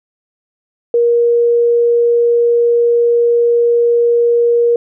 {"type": "tone", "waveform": "sine", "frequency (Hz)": 472.8, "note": "A#4", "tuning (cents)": 24, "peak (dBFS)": -8, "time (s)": [0.94, 4.76], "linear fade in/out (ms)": 2, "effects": []}